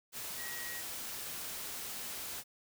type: tone in noise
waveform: sine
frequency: 1904 Hz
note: A#6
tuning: 36 cents sharp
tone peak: -44 dBFS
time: 0.36-0.83 s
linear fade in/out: 50 ms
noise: white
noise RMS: -42 dBFS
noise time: 0.12-2.44 s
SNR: -5 dB
effects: none